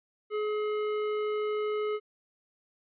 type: tone with hard clipping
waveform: sine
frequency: 423.6 Hz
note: G#4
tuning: 34 cents sharp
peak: -30 dBFS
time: 0.3-2 s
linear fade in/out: 50 ms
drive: 13 dB
effects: resampled to 8000 Hz